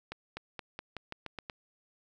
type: accelerating click train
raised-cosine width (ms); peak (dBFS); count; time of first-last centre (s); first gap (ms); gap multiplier
0.3; -23; 9; 0.12-1.498; 250; 0.89
effects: none